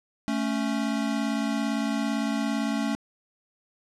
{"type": "tone pair together", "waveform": "square", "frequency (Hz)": [220, 277.7], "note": ["A3", "C#4"], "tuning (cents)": [0, 3], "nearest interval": "major third", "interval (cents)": 403, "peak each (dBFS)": [-28, -29], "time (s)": [0.28, 2.95], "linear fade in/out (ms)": 0, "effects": ["low-pass 8000 Hz 12 dB/octave"]}